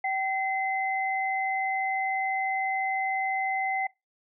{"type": "tone pair together", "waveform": "sine", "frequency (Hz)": [769, 2053], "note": ["G5", "C7"], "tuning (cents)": [-33, -33], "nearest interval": "octave + perfect fourth", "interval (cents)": 1700, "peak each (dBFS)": [-27, -29], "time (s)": [0.04, 3.87], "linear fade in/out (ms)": 5, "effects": ["noise-tail reverb RT60 0.2 s tail -22 dB re dry"]}